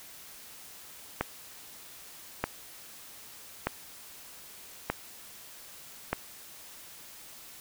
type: click train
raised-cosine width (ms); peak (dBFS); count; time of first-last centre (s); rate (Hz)
0.5; -12; 5; 1.21-6.13; 0.813
effects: white hiss -49 dBFS RMS until 7.6 s